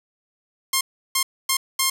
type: tone bursts at uneven times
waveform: 5% pulse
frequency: 1063 Hz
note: C6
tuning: 27 cents sharp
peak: -6 dBFS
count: 4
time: 0.73-0.81 / 1.15-1.23 / 1.49-1.57 / 1.79-1.9 s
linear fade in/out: 5 ms
effects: none